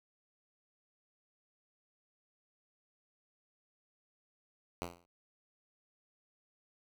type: tone with exponential decay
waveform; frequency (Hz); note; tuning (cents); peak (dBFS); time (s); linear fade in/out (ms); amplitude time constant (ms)
5% pulse; 86.8; F2; -10; -24; 4.82-5.06; 0; 52
effects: none